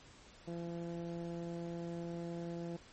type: tone with low-pass filter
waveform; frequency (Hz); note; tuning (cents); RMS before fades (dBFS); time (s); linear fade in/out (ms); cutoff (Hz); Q
15% pulse; 170; F3; -46; -42; 0.47-2.77; 10; 650; 0.54
effects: pink hiss -59 dBFS RMS until 2.92 s + MP3 32 kbps